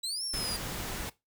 30% pulse exponential two-way sweep, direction up then down, 3885 to 5540 to 4768 Hz, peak -29 dBFS, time 0.03-0.57 s, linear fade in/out 10 ms, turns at 0.24 s
pink noise, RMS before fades -37 dBFS, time 0.33-1.1 s, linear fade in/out 10 ms
effects noise-tail reverb RT60 0.2 s tail -18 dB re dry

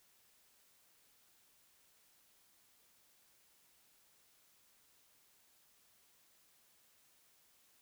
silence, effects white hiss -70 dBFS RMS until 7.81 s

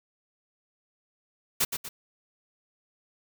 white noise with echo, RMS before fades -24 dBFS, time 1.6-1.65 s, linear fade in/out 10 ms, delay 120 ms, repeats 2, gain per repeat -7 dB, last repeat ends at 1.89 s, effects none

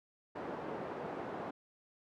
pink band-pass noise, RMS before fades -42 dBFS, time 0.35-1.51 s, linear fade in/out 10 ms, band 290 to 940 Hz, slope 12 dB/octave, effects none

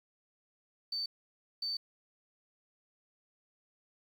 sine tone bursts at uneven times, 4556 Hz, C#8, 47 cents sharp, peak -33 dBFS, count 2, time 0.92-1.06 / 1.62-1.77 s, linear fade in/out 5 ms, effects 10-bit

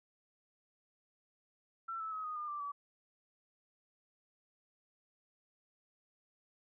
sine tone with pitch steps, 1344 / 1308.8 / 1274.4 / 1241 / 1208.5 / 1176.8 / 1145.9 Hz, E6 / E6 / D#6 / D#6 / D6 / D6 / D6, +33 / -13 / +41 / -5 / +49 / +3 / -43 cents, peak -38 dBFS, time 1.88-2.72 s, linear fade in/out 10 ms, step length 120 ms, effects none

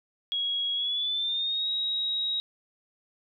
sine tone with pitch glide, 3315 to 3808 Hz, G#7 to A#7, -4 to +36 cents, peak -26 dBFS, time 0.32-2.4 s, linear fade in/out 0 ms, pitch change +240 cents, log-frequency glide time 0.74-1.69 s, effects none

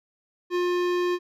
sine tone with hard clipping, 355.4 Hz, F4, 30 cents sharp, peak -24 dBFS, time 0.5-1.19 s, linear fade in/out 50 ms, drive 18 dB, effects none

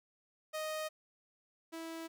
sawtooth tone pair in turn, 622.3 / 327.4 Hz, D#5 / E4, 0 / -12 cents, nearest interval major seventh, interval 1112 cents, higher first, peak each -33 / -38 dBFS, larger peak first, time 0.53-0.89 / 1.72-2.08 s, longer neither, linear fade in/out 20 ms, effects none

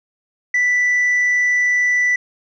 sine tone, 1975.5 Hz, B6, in tune, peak -11 dBFS, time 0.54-2.16 s, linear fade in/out 5 ms, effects tanh soft clip ceiling -12 dBFS

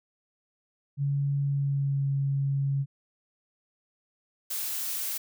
sine tone with pitch glide, 140.8 to 138.46 Hz, C#3 to C#3, +27 to -2 cents, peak -24 dBFS, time 0.97-2.86 s, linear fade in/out 50 ms, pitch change -29 cents, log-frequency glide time 1.42-2.07 s
blue noise, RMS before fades -32 dBFS, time 4.5-5.18 s, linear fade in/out 10 ms
effects none

